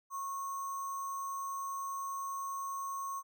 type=tone with sample-and-hold; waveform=sine; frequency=1095 Hz; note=C#6; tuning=22 cents flat; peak=-36 dBFS; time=0.1-3.23 s; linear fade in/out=50 ms; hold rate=7350 Hz; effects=none